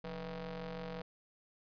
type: ring-modulated tone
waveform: sawtooth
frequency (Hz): 155.56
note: D#3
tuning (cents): 0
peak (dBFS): -34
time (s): 0.04-1.02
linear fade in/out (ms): 5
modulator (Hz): 334
effects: resampled to 11025 Hz